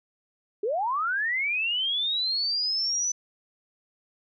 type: linear sweep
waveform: sine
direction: up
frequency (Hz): 385 to 6040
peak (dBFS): -24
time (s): 0.63-3.12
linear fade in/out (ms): 5
effects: none